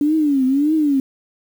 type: tone with vibrato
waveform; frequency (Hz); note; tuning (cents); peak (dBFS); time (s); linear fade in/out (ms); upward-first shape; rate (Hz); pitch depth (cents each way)
sine; 285.7; D4; -48; -13; 0.01-1; 2; triangle; 1.7; 200
effects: 7-bit